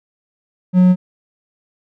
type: tone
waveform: triangle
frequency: 182.3 Hz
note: F#3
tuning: 25 cents flat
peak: -5 dBFS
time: 0.73-0.96 s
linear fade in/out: 50 ms
effects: none